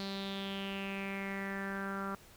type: tone with low-pass filter sweep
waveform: sawtooth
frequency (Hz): 196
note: G3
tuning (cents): 0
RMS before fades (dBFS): -39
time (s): 0-2.15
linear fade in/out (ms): 0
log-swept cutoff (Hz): 4300 to 1300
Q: 5.9
effects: pink hiss -58 dBFS RMS until 2.36 s